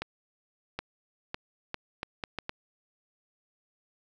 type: accelerating click train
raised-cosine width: 0.3 ms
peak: -17 dBFS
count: 8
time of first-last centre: 0.02-2.494 s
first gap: 770 ms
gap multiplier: 0.72
effects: none